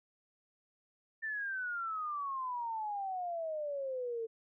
sine exponential sweep, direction down, 1797 to 445 Hz, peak -35 dBFS, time 1.22-4.27 s, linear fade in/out 20 ms, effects none

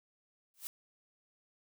blue noise with exponential growth, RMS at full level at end -37 dBFS, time 0.54-0.67 s, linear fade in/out 0 ms, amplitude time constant 27 ms, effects none

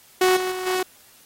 sawtooth tone with level steps, 370 Hz, F#4, in tune, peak -11 / -19 / -23 / -17 dBFS, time 0.21-0.83 s, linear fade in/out 5 ms, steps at 0.36 / 0.51 / 0.66 s, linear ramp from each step 10 ms, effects white hiss -52 dBFS RMS until 1.25 s + AAC 48 kbps

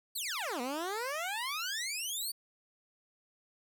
15% pulse exponential two-way sweep, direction down then up, 4661 to 235.2 to 4661 Hz, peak -28 dBFS, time 0.15-2.32 s, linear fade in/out 10 ms, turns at 0.61 s, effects none

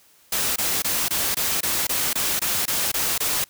white noise bursts, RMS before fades -23 dBFS, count 12, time 0.32-3.442 s, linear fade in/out 5 ms, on 240 ms, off 22 ms, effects white hiss -56 dBFS RMS until 3.49 s

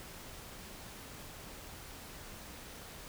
silence, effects pink hiss -49 dBFS RMS until 3.08 s

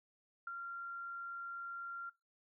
sine tone with ADSR envelope, 1382 Hz, F6, 19 cents flat, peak -36 dBFS, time 0.47-2.1 s, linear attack 5 ms, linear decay 6 ms, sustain -5 dB, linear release 11 ms, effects noise-tail reverb RT60 0.2 s tail -19 dB re dry

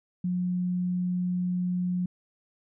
sine tone, 179.8 Hz, F#3, 49 cents flat, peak -25 dBFS, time 0.24-2.06 s, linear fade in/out 5 ms, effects none

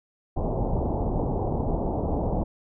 pink low-pass noise, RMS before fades -26 dBFS, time 0.36-2.44 s, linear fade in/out 10 ms, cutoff 880 Hz, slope 48 dB/octave, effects none

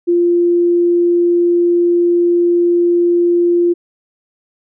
sine tone, 347.2 Hz, F4, 10 cents flat, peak -9 dBFS, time 0.07-3.74 s, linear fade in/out 20 ms, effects none

